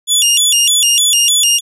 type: tone with vibrato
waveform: 20% pulse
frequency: 3119 Hz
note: G7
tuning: 9 cents flat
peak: -3 dBFS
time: 0.07-1.61 s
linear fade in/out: 50 ms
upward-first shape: square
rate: 3.3 Hz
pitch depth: 170 cents each way
effects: resampled to 32000 Hz